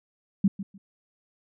sine tone with echo, 196 Hz, G3, in tune, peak -16 dBFS, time 0.44-0.48 s, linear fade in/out 5 ms, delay 150 ms, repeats 2, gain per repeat -14 dB, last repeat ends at 0.78 s, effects none

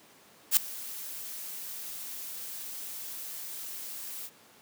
blue noise with ADSR envelope, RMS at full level -19 dBFS, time 0.51-4.3 s, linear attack 59 ms, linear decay 3 ms, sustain -21 dB, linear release 48 ms, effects pink hiss -57 dBFS RMS until 4.61 s + high-pass 200 Hz 12 dB/octave

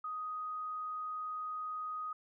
sine tone, 1249 Hz, D#6, 6 cents sharp, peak -37 dBFS, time 0.04-2.13 s, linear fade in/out 5 ms, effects none

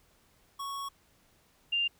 square / sine tone pair in turn, 1108.7 / 2794 Hz, C#6 / F7, 0 / 0 cents, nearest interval octave + major third, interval 1600 cents, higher second, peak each -36 / -26 dBFS, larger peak second, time 0.59-0.89 / 1.72-1.88 s, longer first, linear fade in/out 10 ms, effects pink hiss -66 dBFS RMS until 1.99 s

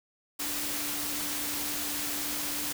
sine tone in noise, 292.9 Hz, D4, 5 cents flat, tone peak -42 dBFS, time 0.39-2.73 s, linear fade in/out 10 ms, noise white, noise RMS -33 dBFS, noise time 0.39-2.73 s, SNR -12 dB, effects none

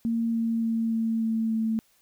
sine tone with pitch steps, 229.7 / 228.2 / 226.8 / 225.4 / 223.9 / 222.5 Hz, A#3 / A#3 / A#3 / A3 / A3 / A3, -25 / -37 / -47 / +42 / +30 / +20 cents, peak -23 dBFS, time 0.05-1.79 s, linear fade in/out 0 ms, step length 290 ms, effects white hiss -64 dBFS RMS until 2.01 s

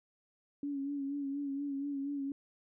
sine tone with vibrato, 280.6 Hz, C#4, 21 cents sharp, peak -34 dBFS, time 0.63-2.32 s, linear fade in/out 2 ms, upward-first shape sine, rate 4.2 Hz, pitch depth 43 cents each way, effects none

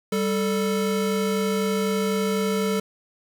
square tone pair together, 196 / 440 Hz, G3 / A4, 0 / 0 cents, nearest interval octave + major second, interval 1400 cents, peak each -25 dBFS, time 0.12-2.8 s, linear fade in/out 5 ms, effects none

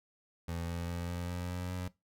25% pulse tone with pitch steps, 84.5 / 85.48 / 86.48 / 87.48 / 88.5 / 89.52 / 90.56 Hz, E2 / F2 / F2 / F2 / F2 / F2 / F#2, +43 / -37 / -16 / +3 / +23 / +43 / -37 cents, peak -32 dBFS, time 0.48-1.88 s, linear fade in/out 5 ms, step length 200 ms, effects noise-tail reverb RT60 0.2 s tail -19 dB re dry

